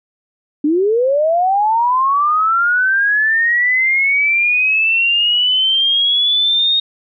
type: linear sweep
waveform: sine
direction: up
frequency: 284.7 to 3729 Hz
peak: -11 dBFS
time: 0.64-6.8 s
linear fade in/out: 5 ms
effects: none